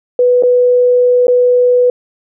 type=tone with dropouts; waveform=sine; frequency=493.9 Hz; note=B4; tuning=in tune; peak=-6 dBFS; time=0.19-1.9 s; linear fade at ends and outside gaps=2 ms; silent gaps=0.425-0.434 / 1.27-1.281 s; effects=none